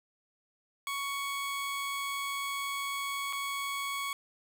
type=tone with dropouts; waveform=20% pulse; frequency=1114 Hz; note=C#6; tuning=8 cents sharp; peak=-28 dBFS; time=0.87-4.13 s; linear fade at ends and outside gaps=1 ms; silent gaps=3.327-3.331 s; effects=9-bit